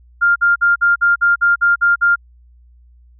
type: tone bursts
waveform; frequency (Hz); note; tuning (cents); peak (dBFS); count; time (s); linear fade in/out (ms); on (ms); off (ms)
sine; 1400; F6; +4; -9; 10; 0.21-2.16; 20; 150; 50
effects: added 60 Hz sine -44 dBFS peak until 3.19 s